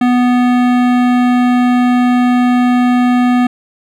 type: tone with hard clipping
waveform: sine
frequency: 246.9 Hz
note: B3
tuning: in tune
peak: -10 dBFS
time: 0.01-3.47 s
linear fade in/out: 5 ms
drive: 17 dB
effects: none